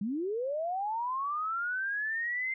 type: linear sweep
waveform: sine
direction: up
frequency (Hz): 188.4 to 2100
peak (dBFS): -30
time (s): 0.01-2.54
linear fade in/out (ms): 5
effects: none